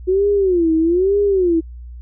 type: tone with vibrato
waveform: sine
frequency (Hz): 361.4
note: F#4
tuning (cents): -41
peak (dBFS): -12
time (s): 0.07-1.61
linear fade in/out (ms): 20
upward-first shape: sine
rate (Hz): 1.1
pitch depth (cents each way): 210
effects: added 60 Hz sine -31 dBFS peak until 2.01 s